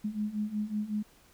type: beating tone pair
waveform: sine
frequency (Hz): 207.7 / 213.1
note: G#3 / G#3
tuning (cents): 0 / +45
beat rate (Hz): 5.4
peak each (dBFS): -35 / -32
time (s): 0.04-1.03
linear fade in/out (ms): 10
effects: pink hiss -61 dBFS RMS until 1.33 s